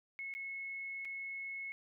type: tone with dropouts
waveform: sine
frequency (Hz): 2186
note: C#7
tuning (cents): -25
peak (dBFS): -40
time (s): 0.19-1.72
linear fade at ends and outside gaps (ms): 0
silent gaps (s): 0.339-0.35 / 1.049-1.053
effects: none